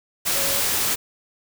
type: tone in noise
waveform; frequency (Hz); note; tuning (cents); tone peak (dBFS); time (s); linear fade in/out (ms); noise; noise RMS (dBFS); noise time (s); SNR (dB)
sine; 554.4; C#5; 0; -31; 0.34-0.61; 20; white; -22; 0.25-0.96; -12
effects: none

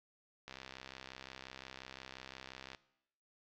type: click train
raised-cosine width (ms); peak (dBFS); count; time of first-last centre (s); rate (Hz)
0.2; -29; 150; 0.48-2.748; 65.7
effects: noise-tail reverb RT60 0.8 s tail -19 dB re dry + low-pass 5000 Hz 12 dB/octave

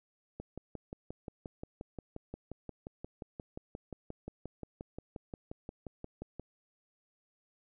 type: click train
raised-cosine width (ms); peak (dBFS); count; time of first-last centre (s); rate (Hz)
2; -28; 35; 0.4-6.396; 5.67
effects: none

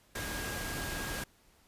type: tone in noise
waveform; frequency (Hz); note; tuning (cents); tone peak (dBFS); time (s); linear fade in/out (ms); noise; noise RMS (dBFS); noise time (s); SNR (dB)
sine; 1628; G#6; -35; -42; 0.15-1.24; 5; pink; -38; 0.15-1.24; -7
effects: pink hiss -65 dBFS RMS until 1.67 s + resampled to 32000 Hz

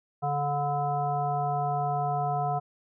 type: harmonic tone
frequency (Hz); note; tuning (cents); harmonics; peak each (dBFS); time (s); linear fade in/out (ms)
144.6; D3; -27; 1 / 3 / 5 / 7 / 9; -31 / -38 / -27 / -37 / -38; 0.22-2.6; 20
effects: none

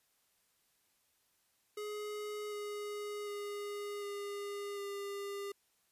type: tone with pitch steps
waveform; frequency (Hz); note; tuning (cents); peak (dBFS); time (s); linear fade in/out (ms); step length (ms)
square; 419.2 / 414.6 / 410.1 / 405.6 / 401.2; G#4 / G#4 / G#4 / G#4 / G4; +16 / -3 / -22 / -41 / +40; -40; 1.77-5.52; 5; 750
effects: white hiss -75 dBFS RMS until 5.91 s + resampled to 32000 Hz

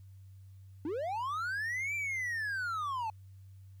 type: linear two-way sweep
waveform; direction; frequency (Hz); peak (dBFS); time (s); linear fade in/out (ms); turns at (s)
triangle; up then down; 277.2 to 2368 to 848; -31; 0.85-3.1; 2; 1.95
effects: added 96 Hz sine -50 dBFS peak until 3.8 s + white hiss -75 dBFS RMS until 3.8 s

